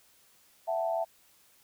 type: tone cluster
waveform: sine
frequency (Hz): 664 / 751 / 880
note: E5 / F#5 / A5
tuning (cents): +12 / +26 / 0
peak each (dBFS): -29 / -35 / -36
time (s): 0.67-1.05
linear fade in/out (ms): 20
effects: white hiss -63 dBFS RMS until 1.63 s